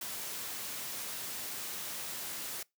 white noise, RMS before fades -40 dBFS, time 0.01-2.63 s, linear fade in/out 5 ms, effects noise-tail reverb RT60 0.2 s tail -24 dB re dry + high-pass 100 Hz 12 dB/octave

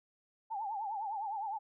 sine tone with vibrato, 839 Hz, G#5, 17 cents sharp, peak -35 dBFS, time 0.5-1.59 s, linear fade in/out 20 ms, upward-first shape triangle, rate 9.8 Hz, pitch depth 160 cents each way, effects none

